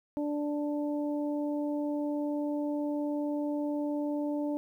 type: harmonic tone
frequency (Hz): 293.7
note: D4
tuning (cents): 0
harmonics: 1 / 2 / 3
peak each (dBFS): -30 / -36 / -44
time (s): 0.17-4.57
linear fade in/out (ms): 0
effects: 11-bit